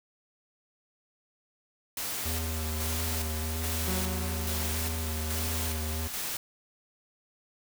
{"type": "noise with tremolo", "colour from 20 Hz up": "white", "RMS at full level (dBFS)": -34, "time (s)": [1.97, 6.37], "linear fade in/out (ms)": 2, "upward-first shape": "square", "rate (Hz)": 1.2, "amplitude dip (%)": 40}
{"type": "tone with vibrato", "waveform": "square", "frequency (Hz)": 79.4, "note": "D#2", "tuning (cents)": 36, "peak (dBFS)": -32, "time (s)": [2.25, 6.08], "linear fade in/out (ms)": 10, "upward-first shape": "sine", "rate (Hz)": 1.6, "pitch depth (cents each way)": 32}
{"type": "tone with exponential decay", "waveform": "sawtooth", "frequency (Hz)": 185.1, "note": "F#3", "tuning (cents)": 1, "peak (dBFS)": -27, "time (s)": [3.88, 6.05], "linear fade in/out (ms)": 2, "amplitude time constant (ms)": 470}
{"effects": []}